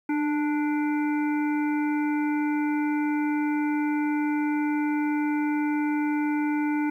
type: harmonic tone with a mistuned harmonic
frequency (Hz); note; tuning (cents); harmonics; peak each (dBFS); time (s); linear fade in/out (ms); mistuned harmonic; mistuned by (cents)
293.7; D4; 0; 1 / 3 / 5 / 7 / 8; -23 / -33 / -37 / -40 / -41; 0.09-6.9; 5; 1; +31
effects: 10-bit